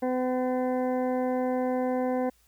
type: harmonic tone with a mistuned harmonic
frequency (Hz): 253.8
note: B3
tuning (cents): +47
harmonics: 1 / 2 / 3 / 4 / 6 / 7 / 8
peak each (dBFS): -28 / -28 / -33 / -41 / -48 / -49 / -50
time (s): 0.02-2.3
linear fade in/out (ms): 10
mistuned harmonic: 8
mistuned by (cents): +18
effects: added 58 Hz sine -65 dBFS peak until 2.47 s + white hiss -65 dBFS RMS until 2.47 s